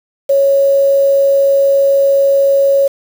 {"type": "tone with quantisation", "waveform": "sine", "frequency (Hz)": 553, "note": "C#5", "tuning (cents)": -4, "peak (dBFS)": -7, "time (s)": [0.29, 2.88], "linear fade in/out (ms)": 10, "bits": 5, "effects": []}